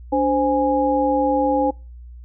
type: tone cluster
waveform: sine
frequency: 289 / 521 / 828 Hz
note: D4 / C5 / G#5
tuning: -28 / -7 / -5 cents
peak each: -20 dBFS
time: 0.12-1.71 s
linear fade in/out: 10 ms
effects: noise-tail reverb RT60 0.3 s tail -25 dB re dry + added 60 Hz sine -36 dBFS peak until 2.24 s